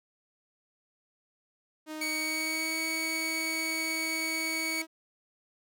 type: tone with pitch glide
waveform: sawtooth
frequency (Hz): 310.3 to 321.6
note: D#4 to E4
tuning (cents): -5 to -43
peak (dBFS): -33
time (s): 1.86-4.87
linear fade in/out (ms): 50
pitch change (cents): +62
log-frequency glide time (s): 2.11-2.8
type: tone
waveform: sawtooth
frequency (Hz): 2242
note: C#7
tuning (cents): +19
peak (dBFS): -27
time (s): 2.01-4.82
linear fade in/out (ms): 5
effects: none